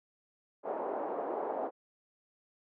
white band-pass noise, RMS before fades -36 dBFS, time 0.63-1.71 s, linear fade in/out 50 ms, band 330 to 810 Hz, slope 24 dB/octave, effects none

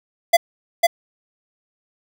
square tone with echo, 680 Hz, F5, 46 cents flat, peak -9 dBFS, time 0.33-0.37 s, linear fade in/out 10 ms, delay 500 ms, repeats 1, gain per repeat -2 dB, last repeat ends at 0.87 s, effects none

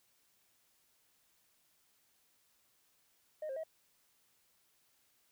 sine tone with pitch steps, 616 / 533 / 639 Hz, D#5 / C5 / D#5, -17 / +32 / +46 cents, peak -36 dBFS, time 3.42-3.636 s, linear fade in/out 5 ms, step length 72 ms, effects tanh soft clip ceiling -36 dBFS + white hiss -73 dBFS RMS until 5.31 s

